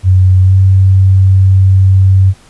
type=tone with pitch glide; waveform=sine; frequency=93.1 to 95.39 Hz; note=F#2 to G2; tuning=+11 to -47 cents; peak=-3 dBFS; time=0.03-2.34 s; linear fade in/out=50 ms; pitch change=+42 cents; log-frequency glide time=0.42-0.54 s; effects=pink hiss -43 dBFS RMS until 2.49 s + resampled to 24000 Hz